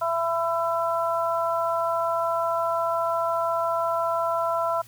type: harmonic tone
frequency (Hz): 334.3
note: E4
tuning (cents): +24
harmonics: 2 / 3 / 4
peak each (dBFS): -25 / -27 / -28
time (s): 0.01-4.82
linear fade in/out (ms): 10
effects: added 117 Hz sine -52 dBFS peak until 4.87 s + white hiss -52 dBFS RMS until 4.87 s